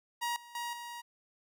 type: tone with level steps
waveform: sawtooth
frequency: 950 Hz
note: A#5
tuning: 33 cents sharp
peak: -28 / -47 / -32 / -38 dBFS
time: 0.21-1.02 s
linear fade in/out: 20 ms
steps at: 0.36 / 0.55 / 0.73 s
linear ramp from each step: 2 ms
effects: none